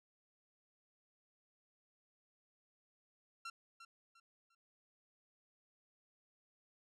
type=tone with echo; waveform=sawtooth; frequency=1363 Hz; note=F6; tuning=43 cents flat; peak=-40 dBFS; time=3.45-3.5 s; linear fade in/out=5 ms; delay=350 ms; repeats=3; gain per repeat=-10 dB; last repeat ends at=4.55 s; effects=low-pass 7000 Hz 12 dB/octave